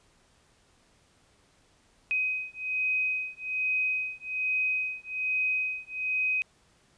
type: beating tone pair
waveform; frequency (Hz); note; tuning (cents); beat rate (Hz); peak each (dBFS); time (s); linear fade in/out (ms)
sine; 2517 / 2518.2; D#7 / D#7; +19 / +20; 1.2; -30 / -30; 2.11-6.42; 0
effects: pink hiss -64 dBFS RMS until 6.97 s + resampled to 22050 Hz